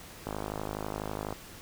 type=click train; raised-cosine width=1 ms; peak=-20 dBFS; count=56; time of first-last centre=0.27-1.326 s; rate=52.1 Hz; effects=pink hiss -48 dBFS RMS until 1.61 s